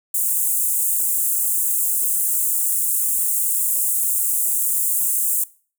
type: high-pass noise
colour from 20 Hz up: pink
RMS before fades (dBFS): -20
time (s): 0.14-5.44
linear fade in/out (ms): 5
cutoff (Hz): 7800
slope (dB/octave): 48
effects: noise-tail reverb RT60 0.4 s tail -20 dB re dry